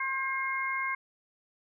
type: harmonic tone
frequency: 534 Hz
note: C5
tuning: 35 cents sharp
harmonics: 2 / 3 / 4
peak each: -33 / -36 / -32 dBFS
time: 0-0.95 s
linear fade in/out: 5 ms
effects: none